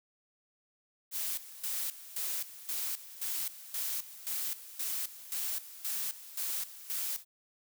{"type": "noise with tremolo", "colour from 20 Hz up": "blue", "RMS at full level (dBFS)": -35, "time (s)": [1.11, 7.25], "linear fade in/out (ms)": 50, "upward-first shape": "square", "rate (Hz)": 1.9, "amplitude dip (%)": 80, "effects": []}